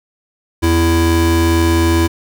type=tone pair together; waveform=square; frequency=83.4 / 332.6 Hz; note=E2 / E4; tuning=+21 / +16 cents; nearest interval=2 octaves; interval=2395 cents; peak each=-14 dBFS; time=0.62-2.08 s; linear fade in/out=20 ms; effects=none